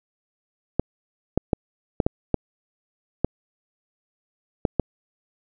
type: clicks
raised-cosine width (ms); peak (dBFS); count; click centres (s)
2; -5; 9; 0.796 / 1.376 / 1.532 / 2.002 / 2.065 / 2.343 / 3.246 / 4.652 / 4.797
effects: none